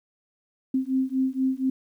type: beating tone pair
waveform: sine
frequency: 260.5 / 264.7 Hz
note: C4 / C4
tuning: -7 / +20 cents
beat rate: 4.2 Hz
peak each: -25 dBFS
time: 0.74-1.7 s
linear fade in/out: 5 ms
effects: 10-bit